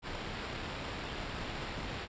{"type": "noise with sample-and-hold", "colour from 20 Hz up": "pink", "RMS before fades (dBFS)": -40, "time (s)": [0.02, 2.08], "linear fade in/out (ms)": 50, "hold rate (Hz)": 6300, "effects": ["resampled to 16000 Hz"]}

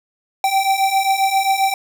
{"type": "beating tone pair", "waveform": "square", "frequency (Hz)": [772, 779.5], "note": ["G5", "G5"], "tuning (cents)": [-27, -10], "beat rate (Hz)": 7.5, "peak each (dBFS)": [-20, -17], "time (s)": [0.44, 1.74], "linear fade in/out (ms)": 2, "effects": []}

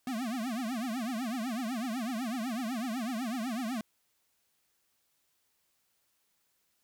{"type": "tone with vibrato", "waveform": "square", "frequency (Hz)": 238.4, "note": "A#3", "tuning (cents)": 39, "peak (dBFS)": -33, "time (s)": [0.07, 3.81], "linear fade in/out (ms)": 2, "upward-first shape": "triangle", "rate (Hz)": 8, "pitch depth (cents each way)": 240, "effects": ["white hiss -75 dBFS RMS until 6.83 s"]}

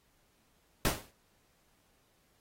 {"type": "noise with exponential decay", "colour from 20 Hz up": "pink", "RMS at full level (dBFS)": -26, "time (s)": [0.85, 1.11], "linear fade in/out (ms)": 1, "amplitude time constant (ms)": 55, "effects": ["pink hiss -71 dBFS RMS until 2.4 s", "AAC 48 kbps"]}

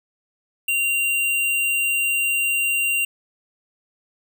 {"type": "tone with sample-and-hold", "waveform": "sine", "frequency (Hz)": 2770, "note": "F7", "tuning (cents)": -15, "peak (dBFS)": -18, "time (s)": [0.68, 3.05], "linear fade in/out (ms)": 5, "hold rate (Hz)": 11025, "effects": []}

